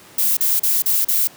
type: noise bursts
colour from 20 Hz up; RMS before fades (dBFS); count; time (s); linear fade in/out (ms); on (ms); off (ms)
violet; -17; 5; 0.18-1.274; 5; 190; 36
effects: pink hiss -44 dBFS RMS until 1.36 s + high-pass 150 Hz 12 dB/octave